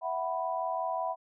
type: chord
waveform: sine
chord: E suspended second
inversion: none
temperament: equal with one note detuned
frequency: 659.3 / 744.7 / 987.8 Hz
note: E5 / F#5 / B5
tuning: 0 / +11 / 0 cents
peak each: -34 dBFS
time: 0.01-1.16 s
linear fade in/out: 50 ms
effects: none